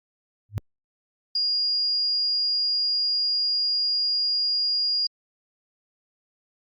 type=tone with exponential growth; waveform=sine; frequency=103.83 Hz; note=G#2; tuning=in tune; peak=-19 dBFS; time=0.49-0.58 s; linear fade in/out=0 ms; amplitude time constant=18 ms
type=tone; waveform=sine; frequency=4845 Hz; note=D#8; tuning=47 cents flat; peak=-21 dBFS; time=1.35-5.07 s; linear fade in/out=5 ms
effects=Opus 48 kbps